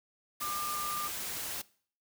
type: tone in noise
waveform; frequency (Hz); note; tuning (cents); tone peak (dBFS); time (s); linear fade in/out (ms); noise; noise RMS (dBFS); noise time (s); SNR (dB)
sine; 1198; D6; +34; -35; 0.41-1.08; 10; white; -38; 0.4-1.62; 0
effects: noise-tail reverb RT60 0.5 s tail -21 dB re dry